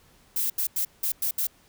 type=noise bursts at uneven times; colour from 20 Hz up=violet; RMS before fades=-26 dBFS; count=6; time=0.36-0.5 / 0.58-0.67 / 0.76-0.85 / 1.03-1.12 / 1.22-1.31 / 1.38-1.47 s; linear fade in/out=5 ms; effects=pink hiss -59 dBFS RMS until 1.68 s